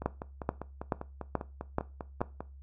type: two click trains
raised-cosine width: 1 ms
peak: -14 / -23 dBFS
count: 6 / 13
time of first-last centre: 0.06-2.215 / 0.02-2.406 s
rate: 2.32 / 5.03 Hz
effects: noise-tail reverb RT60 0.3 s tail -18 dB re dry + added 68 Hz sine -47 dBFS peak until 2.62 s